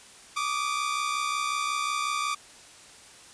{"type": "tone pair together", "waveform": "sawtooth", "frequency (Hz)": [1156.5, 1222], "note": ["D6", "D#6"], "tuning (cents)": [-27, -32], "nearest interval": "minor second", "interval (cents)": 95, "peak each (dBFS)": [-25, -27], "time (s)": [0.36, 2.35], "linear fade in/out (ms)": 10, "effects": ["white hiss -50 dBFS RMS until 3.33 s", "resampled to 22050 Hz"]}